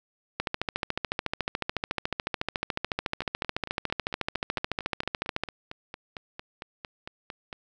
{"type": "two click trains", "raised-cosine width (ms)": 0.3, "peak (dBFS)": [-21, -11], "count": [20, 71], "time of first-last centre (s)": [[3.22, 7.528], [0.4, 5.436]], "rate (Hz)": [4.41, 13.9], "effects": []}